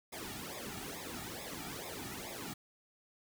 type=noise with flanger; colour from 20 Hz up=pink; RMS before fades=-44 dBFS; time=0.12-2.54 s; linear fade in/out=10 ms; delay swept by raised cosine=0.67 to 1.97 ms; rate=2.3 Hz; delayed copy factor=-0.95; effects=none